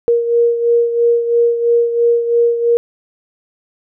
sine beating tone pair, 470 / 473 Hz, A#4 / A#4, +14 / +25 cents, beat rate 3 Hz, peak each -11 / -18 dBFS, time 0.08-2.77 s, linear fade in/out 0 ms, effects none

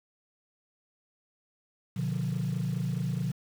sine chord, B diminished, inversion none, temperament just, 123.47 / 148.16 / 177.8 Hz, B2 / D3 / F3, 0 / +16 / +31 cents, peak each -31 dBFS, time 1.96-3.32 s, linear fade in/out 10 ms, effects tanh soft clip ceiling -23 dBFS + 8-bit

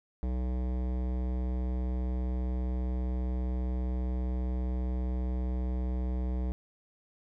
sine tone with hard clipping, 62.5 Hz, B1, 21 cents sharp, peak -31 dBFS, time 0.23-6.52 s, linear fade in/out 0 ms, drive 17 dB, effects none

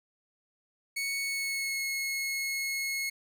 sawtooth tone with pitch glide, 2217 to 2175 Hz, C#7 to C#7, 0 to -33 cents, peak -27 dBFS, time 0.96-3.1 s, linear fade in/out 10 ms, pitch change -33 cents, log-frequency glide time 1.2-1.83 s, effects none

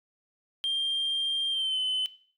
sine tone with pitch glide, 3187 to 3036 Hz, G7 to F#7, +28 to +44 cents, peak -24 dBFS, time 0.64-2.06 s, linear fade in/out 0 ms, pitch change -84 cents, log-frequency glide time 1.5-1.79 s, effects noise-tail reverb RT60 0.5 s tail -18 dB re dry + tanh soft clip ceiling -24 dBFS

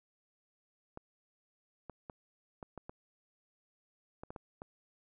clicks, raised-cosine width 1 ms, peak -30 dBFS, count 10, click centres 0.974 / 1.897 / 2.098 / 2.628 / 2.777 / 2.895 / 4.235 / 4.305 / 4.362 / 4.619 s, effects none

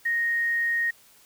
sine tone with quantisation, 1864.7 Hz, A#6, in tune, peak -22 dBFS, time 0.05-0.91 s, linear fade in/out 10 ms, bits 8, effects white hiss -56 dBFS RMS until 1.25 s

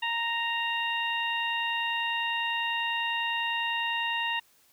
harmonic tone, 930 Hz, A#5, 4 cents flat, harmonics 1 / 2 / 3 / 4, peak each -32 / -32 / -31 / -39 dBFS, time 0.02-4.4 s, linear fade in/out 10 ms, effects white hiss -63 dBFS RMS until 4.72 s

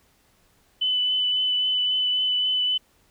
sine tone with vibrato, 3003 Hz, F#7, 25 cents sharp, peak -20 dBFS, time 0.81-2.78 s, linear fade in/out 10 ms, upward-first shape triangle, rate 3.7 Hz, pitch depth 15 cents each way, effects pink hiss -62 dBFS RMS until 3.1 s

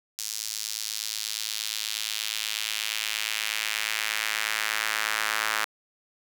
square tone with high-pass filter sweep, 54.2 Hz, A1, 25 cents flat, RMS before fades -30 dBFS, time 0.18-5.65 s, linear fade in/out 5 ms, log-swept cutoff 5600 to 1400 Hz, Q 1.5, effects 8-bit

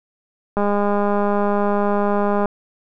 click train, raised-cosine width 1 ms, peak -7 dBFS, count 386, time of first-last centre 0.57-2.457 s, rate 204 Hz, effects none

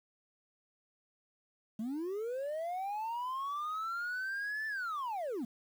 sine linear two-way sweep, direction up then down, 207.7 to 1770 to 207.7 Hz, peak -32 dBFS, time 1.79-5.45 s, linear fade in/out 5 ms, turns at 4.67 s, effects tanh soft clip ceiling -34 dBFS + 10-bit

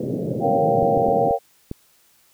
pink band-pass noise, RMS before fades -25 dBFS, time 0-1.29 s, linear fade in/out 5 ms, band 120 to 550 Hz, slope 48 dB/octave
sine chord, G half-diminished seventh, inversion first, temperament equal, 466.2 / 554.4 / 698.5 / 784 Hz, Bb4 / Db5 / F5 / G5, 0 / 0 / 0 / 0 cents, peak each -22 dBFS, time 0.4-1.39 s, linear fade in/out 50 ms
clicks, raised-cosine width 3 ms, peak -15 dBFS, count 5, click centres 0.829 / 0.976 / 1.086 / 1.309 / 1.714 s
effects white hiss -58 dBFS RMS until 2.33 s

